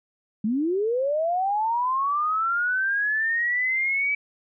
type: linear sweep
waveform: sine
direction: up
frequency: 201.8 to 2301 Hz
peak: -21 dBFS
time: 0.44-4.15 s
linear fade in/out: 5 ms
effects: none